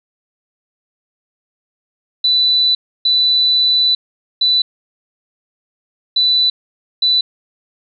sine tone bursts at uneven times, 3982 Hz, B7, 14 cents sharp, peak -10 dBFS, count 5, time 2.24-2.75 / 3.05-3.95 / 4.41-4.62 / 6.16-6.5 / 7.02-7.21 s, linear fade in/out 5 ms, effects none

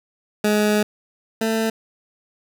20% pulse tone pair in turn, 210.3 / 222.8 Hz, G#3 / A3, +22 / +22 cents, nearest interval minor second, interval 100 cents, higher second, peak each -11 / -14 dBFS, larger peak first, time 0.44-0.83 / 1.41-1.7 s, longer first, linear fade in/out 5 ms, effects none

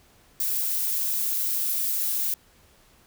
violet noise, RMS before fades -26 dBFS, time 0.4-2.34 s, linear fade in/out 2 ms, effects pink hiss -58 dBFS RMS until 3.06 s

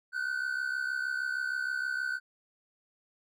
triangle tone pair together, 1461 / 1527.4 Hz, F#6 / G6, -22 / -45 cents, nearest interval minor second, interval 77 cents, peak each -32 / -31 dBFS, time 0.12-2.2 s, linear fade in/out 50 ms, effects none

